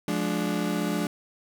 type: chord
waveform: 35% pulse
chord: D diminished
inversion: first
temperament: just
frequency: 176.2 / 211.4 / 293.7 Hz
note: F3 / Ab3 / D4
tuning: +16 / +31 / 0 cents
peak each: -28 dBFS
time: 0.08-1.07 s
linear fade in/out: 2 ms
effects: none

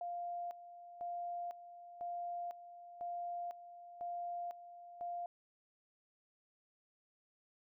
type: tone with tremolo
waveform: sine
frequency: 698.5 Hz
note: F5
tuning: in tune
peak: -39 dBFS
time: 0.01-5.26 s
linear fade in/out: 2 ms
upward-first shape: square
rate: 1 Hz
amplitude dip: 75%
effects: none

